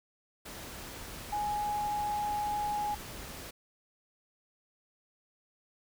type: tone in noise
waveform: sine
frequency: 833 Hz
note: G#5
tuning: 5 cents sharp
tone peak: -30 dBFS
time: 1.32-2.95 s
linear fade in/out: 10 ms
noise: pink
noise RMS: -44 dBFS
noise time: 0.45-3.51 s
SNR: +11 dB
effects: none